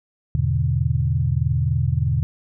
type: chord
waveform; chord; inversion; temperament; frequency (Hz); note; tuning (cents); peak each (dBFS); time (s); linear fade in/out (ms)
sine; E dominant seventh; none; equal; 82.41 / 103.83 / 123.47 / 146.83; E2 / G#2 / B2 / D3; 0 / 0 / 0 / 0; -23 / -26 / -21 / -23; 0.35-2.23; 0
effects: none